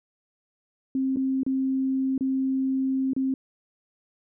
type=tone with dropouts; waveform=sine; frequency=265.1 Hz; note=C4; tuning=23 cents sharp; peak=-22 dBFS; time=0.95-3.34 s; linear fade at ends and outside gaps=2 ms; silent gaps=1.161-1.169 / 1.433-1.464 / 2.179-2.208 / 3.134-3.164 s; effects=none